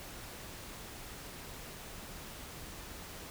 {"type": "silence", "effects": ["pink hiss -47 dBFS RMS until 3.3 s"]}